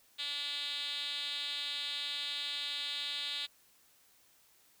5% pulse tone with band-pass filter, 288.5 Hz, D4, 31 cents flat, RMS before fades -38 dBFS, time 0.18-3.47 s, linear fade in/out 20 ms, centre 3800 Hz, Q 5.2, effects white hiss -66 dBFS RMS until 4.8 s

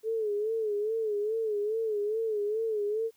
sine tone with vibrato, 430.3 Hz, A4, 39 cents flat, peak -27 dBFS, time 0.03-3.11 s, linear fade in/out 50 ms, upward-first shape sine, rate 2.4 Hz, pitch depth 89 cents each way, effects white hiss -67 dBFS RMS until 3.16 s

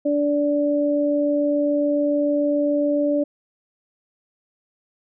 sine tone pair together, 291 / 582 Hz, D4 / D5, -16 / -16 cents, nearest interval octave, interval 1200 cents, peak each -20 dBFS, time 0.05-3.24 s, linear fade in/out 10 ms, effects none

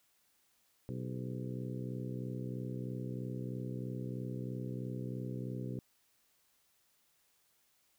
harmonic tone with a mistuned harmonic, 63.1 Hz, B1, 38 cents sharp, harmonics 2 / 3 / 4 / 5 / 6 / 7 / 8, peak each -40 / -44 / -46 / -48 / -50 / -51 / -52 dBFS, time 0.89-5.79 s, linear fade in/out 0 ms, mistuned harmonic 7, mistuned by -80 cents, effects white hiss -73 dBFS RMS until 7.98 s

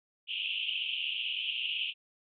white band-pass noise, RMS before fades -34 dBFS, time 0.27-1.94 s, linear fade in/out 50 ms, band 2600 to 3200 Hz, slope 96 dB/octave, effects MP3 48 kbps

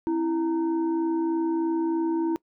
sine tone with frequency modulation, 329.6 Hz, E4, in tune, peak -22 dBFS, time 0.07-2.36 s, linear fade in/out 0 ms, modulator 596 Hz, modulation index 0.47, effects noise-tail reverb RT60 0.1 s tail -22 dB re dry

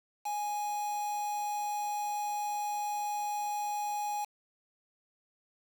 triangle tone with quantisation, 830.6 Hz, G#5, in tune, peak -30 dBFS, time 0.25-4.25 s, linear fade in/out 10 ms, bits 7, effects none

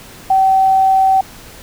sine tone, 767 Hz, G5, 38 cents flat, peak -8 dBFS, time 0.3-1.21 s, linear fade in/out 5 ms, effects pink hiss -37 dBFS RMS until 1.62 s

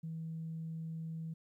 sine tone, 162 Hz, E3, 30 cents flat, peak -38 dBFS, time 0.03-1.34 s, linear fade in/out 10 ms, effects tanh soft clip ceiling -34 dBFS + 13-bit

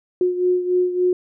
sine beating tone pair, 360.8 / 364.3 Hz, F#4 / F#4, -44 / -27 cents, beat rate 3.5 Hz, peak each -17 / -23 dBFS, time 0.21-1.13 s, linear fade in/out 2 ms, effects none

